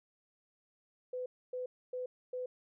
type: tone bursts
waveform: sine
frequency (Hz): 503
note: B4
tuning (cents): +32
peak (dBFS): -36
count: 4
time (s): 1.13-2.46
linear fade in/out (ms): 5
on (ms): 130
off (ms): 270
effects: none